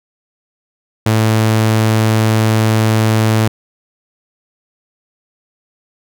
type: tone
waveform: sawtooth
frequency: 110 Hz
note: A2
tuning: in tune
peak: -6 dBFS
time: 1.06-3.48 s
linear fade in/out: 5 ms
effects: none